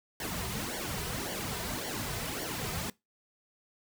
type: noise with flanger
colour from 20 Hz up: pink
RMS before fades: -36 dBFS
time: 0.2-2.9 s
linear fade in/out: 2 ms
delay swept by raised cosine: 0.78 to 3.68 ms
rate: 1.8 Hz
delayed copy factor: -0.8
effects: noise-tail reverb RT60 0.2 s tail -22 dB re dry